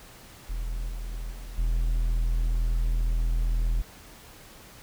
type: tone with level steps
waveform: triangle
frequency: 41 Hz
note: E1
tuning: 9 cents flat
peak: -26 / -29 / -34 / -20 dBFS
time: 0.49-3.82 s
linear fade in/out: 10 ms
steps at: 0.89 / 1.31 / 1.58 s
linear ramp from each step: 5 ms
effects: pink hiss -49 dBFS RMS until 4.82 s